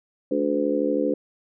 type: harmonic tone with a mistuned harmonic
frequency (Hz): 72.7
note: D2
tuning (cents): -17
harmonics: 3 / 4 / 5 / 6 / 7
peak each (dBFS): -31 / -24 / -29 / -28 / -25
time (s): 0.31-1.14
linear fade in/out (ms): 5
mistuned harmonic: 3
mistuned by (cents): -47
effects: none

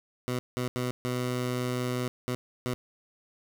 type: tone bursts at uneven times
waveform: 15% pulse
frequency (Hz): 124.8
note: B2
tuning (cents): +19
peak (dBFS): -22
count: 6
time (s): 0.28-0.39 / 0.57-0.68 / 0.76-0.91 / 1.05-2.08 / 2.28-2.35 / 2.66-2.74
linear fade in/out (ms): 0
effects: none

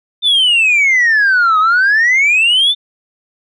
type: exponential two-way sweep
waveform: sine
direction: down then up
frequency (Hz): 3600 to 1244.5 to 3600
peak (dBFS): -6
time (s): 0.22-2.75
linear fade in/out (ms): 50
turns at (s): 1.59
effects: tanh soft clip ceiling -6 dBFS

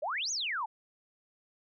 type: exponential two-way sweep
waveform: sine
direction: up then down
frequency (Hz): 537 to 6920 to 815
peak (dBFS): -31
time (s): 0.02-0.66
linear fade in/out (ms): 10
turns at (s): 0.31
effects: none

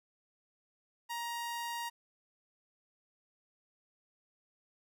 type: tone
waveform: sawtooth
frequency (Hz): 941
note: A#5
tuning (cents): +16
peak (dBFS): -33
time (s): 1.09-1.9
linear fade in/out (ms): 20
effects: none

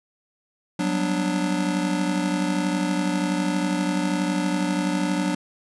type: chord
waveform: square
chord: G major seventh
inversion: third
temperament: just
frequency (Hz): 183.75 / 196 / 245 / 294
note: F#3 / G3 / B3 / D4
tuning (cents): -12 / 0 / -14 / +2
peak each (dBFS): -26 / -32 / -32 / -26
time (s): 0.79-5.35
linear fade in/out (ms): 5
effects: resampled to 24000 Hz

